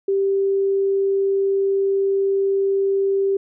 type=tone; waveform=sine; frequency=392 Hz; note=G4; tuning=in tune; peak=-16 dBFS; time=0.08-3.37 s; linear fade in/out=5 ms; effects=none